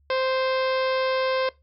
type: harmonic tone with a mistuned harmonic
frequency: 522 Hz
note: C5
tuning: 4 cents flat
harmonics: 1 / 2 / 3 / 4 / 5 / 6 / 7 / 8 / 9 / 10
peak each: -23 / -29 / -33 / -35 / -37 / -39 / -40 / -41 / -42 / -43 dBFS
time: 0.1-1.49 s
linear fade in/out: 2 ms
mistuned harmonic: 6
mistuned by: +30 cents
effects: noise-tail reverb RT60 0.2 s tail -19 dB re dry + added 71 Hz sine -58 dBFS peak until 1.62 s